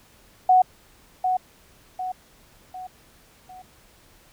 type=tone with echo; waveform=sine; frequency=740 Hz; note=F#5; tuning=in tune; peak=-12 dBFS; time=0.49-0.62 s; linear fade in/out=5 ms; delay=750 ms; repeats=4; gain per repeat=-7 dB; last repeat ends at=3.62 s; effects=pink hiss -55 dBFS RMS until 4.32 s